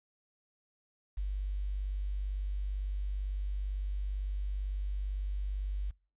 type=tone with quantisation; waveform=sine; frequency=48.93 Hz; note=G1; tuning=2 cents flat; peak=-31 dBFS; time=1.17-5.91 s; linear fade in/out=10 ms; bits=10; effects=noise-tail reverb RT60 0.4 s tail -26 dB re dry + resampled to 8000 Hz